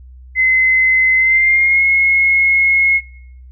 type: tone with pitch glide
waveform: sine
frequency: 2050 to 2167 Hz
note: C7 to C#7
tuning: -36 to -40 cents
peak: -9 dBFS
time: 0.35-3.01 s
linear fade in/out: 50 ms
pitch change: +96 cents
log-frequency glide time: 1.17-1.83 s
effects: noise-tail reverb RT60 0.8 s tail -22 dB re dry + added 63 Hz sine -35 dBFS peak until 3.51 s